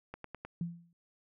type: click train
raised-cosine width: 0.5 ms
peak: -27 dBFS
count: 4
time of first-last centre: 0.14-0.45 s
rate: 9.68 Hz
type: tone with exponential decay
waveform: sine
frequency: 170.6 Hz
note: F3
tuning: 40 cents flat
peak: -30 dBFS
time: 0.61-0.93 s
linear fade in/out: 2 ms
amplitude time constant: 69 ms
effects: none